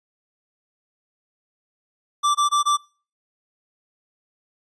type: tone bursts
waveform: square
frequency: 1171 Hz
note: D6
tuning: 5 cents flat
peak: -17 dBFS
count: 4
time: 2.23-2.773 s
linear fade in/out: 20 ms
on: 120 ms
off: 21 ms
effects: noise-tail reverb RT60 0.4 s tail -25 dB re dry + resampled to 22050 Hz